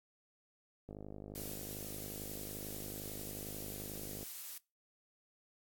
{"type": "click train", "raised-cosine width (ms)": 2, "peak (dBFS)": -34, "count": 172, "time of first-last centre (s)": [0.89, 4.23], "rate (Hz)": 51.2}
{"type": "noise", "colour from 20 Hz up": "blue", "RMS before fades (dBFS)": -46, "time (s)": [1.35, 4.58], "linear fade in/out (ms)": 5}
{"effects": ["noise-tail reverb RT60 0.3 s tail -25 dB re dry", "AAC 64 kbps"]}